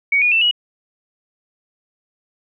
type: tone with pitch steps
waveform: sine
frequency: 2245 / 2448 / 2670 / 2911 Hz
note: C#7 / D#7 / E7 / F#7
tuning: +21 / -29 / +22 / -29 cents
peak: -12 dBFS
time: 0.12-0.512 s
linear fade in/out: 5 ms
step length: 98 ms
effects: none

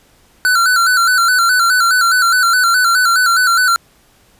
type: tone with vibrato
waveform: square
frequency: 1433 Hz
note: F6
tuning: 44 cents sharp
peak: -10 dBFS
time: 0.45-3.76 s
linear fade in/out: 0 ms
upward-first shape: square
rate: 4.8 Hz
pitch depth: 77 cents each way
effects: pink hiss -51 dBFS RMS until 4.39 s + resampled to 32000 Hz

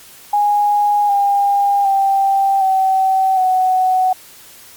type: tone with pitch steps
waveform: sine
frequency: 825 / 804.3 / 784.1 / 764.4 / 745.3 Hz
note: G#5 / G5 / G5 / G5 / F#5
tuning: -12 / +44 / 0 / -44 / +12 cents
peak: -11 dBFS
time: 0.33-4.13 s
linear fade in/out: 5 ms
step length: 760 ms
effects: white hiss -41 dBFS RMS until 4.76 s + Opus 48 kbps

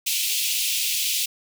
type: high-pass noise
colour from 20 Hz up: pink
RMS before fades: -24 dBFS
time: 0.06-1.26 s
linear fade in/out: 10 ms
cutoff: 2500 Hz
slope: 48 dB/octave
effects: none

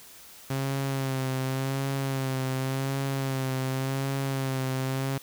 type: tone with vibrato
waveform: sawtooth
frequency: 133.9 Hz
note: C3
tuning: 40 cents sharp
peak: -23 dBFS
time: 0.5-5.18 s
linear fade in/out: 5 ms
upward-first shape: sine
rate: 0.89 Hz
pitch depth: 37 cents each way
effects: white hiss -49 dBFS RMS until 5.22 s

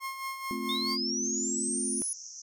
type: tone with tremolo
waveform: 30% pulse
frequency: 1072 Hz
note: C6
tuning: 42 cents sharp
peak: -30 dBFS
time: 0-0.98 s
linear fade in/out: 50 ms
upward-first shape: sine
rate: 4.6 Hz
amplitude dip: 55%
type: chord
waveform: sine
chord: F major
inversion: first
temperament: equal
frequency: 220 / 261.6 / 349.2 Hz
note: A3 / C4 / F4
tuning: 0 / 0 / 0 cents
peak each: -36 / -36 / -38 dBFS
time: 0.51-2.02 s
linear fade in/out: 0 ms
type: linear sweep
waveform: sine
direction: up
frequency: 3520 to 10450 Hz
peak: -30 dBFS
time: 0.69-2.13 s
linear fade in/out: 2 ms
type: band-pass noise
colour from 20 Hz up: pink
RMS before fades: -45 dBFS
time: 1.23-2.42 s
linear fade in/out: 5 ms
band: 5600 to 6500 Hz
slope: 96 dB/octave
effects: none

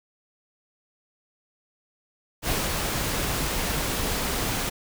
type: noise with ADSR envelope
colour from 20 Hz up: pink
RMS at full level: -25 dBFS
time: 2.42-4.7 s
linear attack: 65 ms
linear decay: 180 ms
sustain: -2 dB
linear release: 14 ms
effects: none

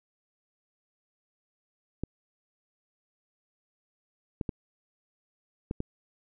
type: clicks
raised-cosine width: 3 ms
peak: -18 dBFS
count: 5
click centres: 2.036 / 4.412 / 4.492 / 5.711 / 5.804 s
effects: none

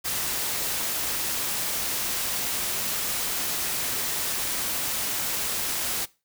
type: noise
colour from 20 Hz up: white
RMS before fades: -28 dBFS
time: 0.04-6.06 s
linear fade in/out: 20 ms
effects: noise-tail reverb RT60 0.3 s tail -21 dB re dry

